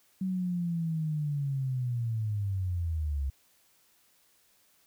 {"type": "linear sweep", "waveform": "sine", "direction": "down", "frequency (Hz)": [190, 66.2], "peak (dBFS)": -28, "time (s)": [0.21, 3.3], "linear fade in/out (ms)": 5, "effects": ["white hiss -66 dBFS RMS until 4.86 s"]}